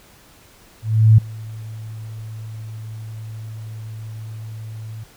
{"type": "tone with ADSR envelope", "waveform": "sine", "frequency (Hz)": 110, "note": "A2", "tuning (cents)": 0, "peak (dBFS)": -5, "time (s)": [0.82, 5.04], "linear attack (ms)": 360, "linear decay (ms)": 6, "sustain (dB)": -24, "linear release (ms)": 9, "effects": ["pink hiss -49 dBFS RMS until 5.16 s"]}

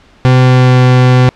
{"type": "tone with pitch glide", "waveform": "40% pulse", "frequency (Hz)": [127.9, 126.58], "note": ["C3", "B2"], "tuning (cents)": [-39, 43], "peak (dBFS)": -3, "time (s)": [0.25, 1.29], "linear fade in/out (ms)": 0, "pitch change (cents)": -18, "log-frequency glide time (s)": [0.37, 0.8], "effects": ["pink hiss -44 dBFS RMS until 1.35 s", "low-pass 4000 Hz 12 dB/octave"]}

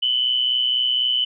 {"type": "tone pair together", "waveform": "sine", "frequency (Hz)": [2978, 3102], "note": ["F#7", "G7"], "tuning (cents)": [11, -19], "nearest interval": "minor second", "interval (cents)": 70, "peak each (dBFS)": [-18, -25], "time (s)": [0.02, 1.25], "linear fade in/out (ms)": 10, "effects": []}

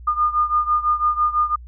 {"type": "beating tone pair", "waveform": "sine", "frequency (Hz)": [1214, 1220], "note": ["D#6", "D#6"], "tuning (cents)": [-43, -34], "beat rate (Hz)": 6, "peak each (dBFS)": [-18, -21], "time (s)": [0.07, 1.56], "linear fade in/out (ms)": 10, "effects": ["added 60 Hz sine -36 dBFS peak until 1.67 s"]}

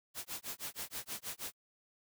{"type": "noise with tremolo", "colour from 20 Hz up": "white", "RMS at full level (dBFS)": -40, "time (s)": [0.14, 1.54], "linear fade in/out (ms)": 50, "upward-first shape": "sine", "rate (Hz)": 6.3, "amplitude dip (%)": 100, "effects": []}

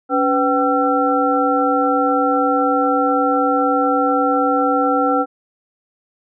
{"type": "tone cluster", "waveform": "sine", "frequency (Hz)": [281.8, 500, 771, 1348], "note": ["C#4", "B4", "G5", "E6"], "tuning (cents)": [29, 21, -29, 38], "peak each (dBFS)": -19, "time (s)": [0.09, 5.26], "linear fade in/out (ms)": 50, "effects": []}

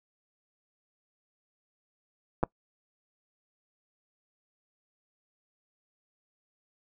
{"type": "clicks", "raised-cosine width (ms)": 1, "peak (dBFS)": [-16, -10], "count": 2, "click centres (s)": [2.43, 2.436], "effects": ["noise-tail reverb RT60 0.1 s tail -25 dB re dry"]}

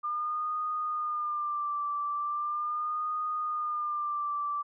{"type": "tone with vibrato", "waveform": "sine", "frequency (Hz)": 1200, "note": "D6", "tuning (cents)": 37, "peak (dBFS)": -29, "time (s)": [0.03, 4.63], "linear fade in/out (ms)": 20, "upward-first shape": "sine", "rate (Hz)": 0.39, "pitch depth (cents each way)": 49, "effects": []}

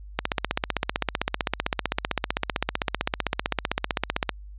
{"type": "click train", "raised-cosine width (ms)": 0.3, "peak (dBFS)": -6, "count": 65, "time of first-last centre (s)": [0.19, 4.293], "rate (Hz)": 15.6, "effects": ["added 50 Hz sine -39 dBFS peak until 4.58 s", "resampled to 8000 Hz"]}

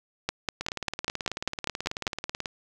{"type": "two click trains", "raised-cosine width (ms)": 0.2, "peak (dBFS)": [-14, -9], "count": [35, 10], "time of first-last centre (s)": [[0.61, 2.458], [0.29, 2.069]], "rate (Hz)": [18.4, 5.06], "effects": []}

